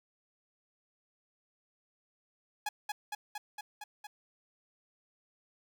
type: tone with echo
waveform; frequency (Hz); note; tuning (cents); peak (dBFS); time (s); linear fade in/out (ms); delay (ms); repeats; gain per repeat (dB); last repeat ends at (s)
sawtooth; 837; G#5; +13; -28; 2.66-2.69; 5; 230; 6; -2; 4.07
effects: none